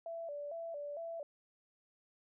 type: tone with vibrato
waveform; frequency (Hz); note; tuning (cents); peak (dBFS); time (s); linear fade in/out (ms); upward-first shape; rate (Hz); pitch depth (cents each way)
sine; 622.3; D#5; 0; -40; 0.06-1.23; 2; square; 2.2; 120
effects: none